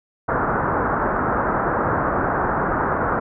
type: low-pass noise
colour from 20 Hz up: white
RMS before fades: -21 dBFS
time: 0.28-3.2 s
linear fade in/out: 10 ms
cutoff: 1500 Hz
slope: 48 dB/octave
effects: none